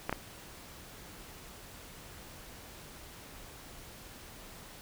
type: clicks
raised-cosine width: 0.5 ms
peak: -16 dBFS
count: 2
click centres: 0.095 / 0.127 s
effects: pink hiss -50 dBFS RMS until 4.81 s